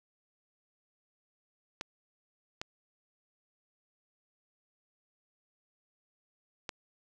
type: clicks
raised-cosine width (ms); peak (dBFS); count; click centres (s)
0.2; -19; 3; 1.811 / 2.615 / 6.692
effects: none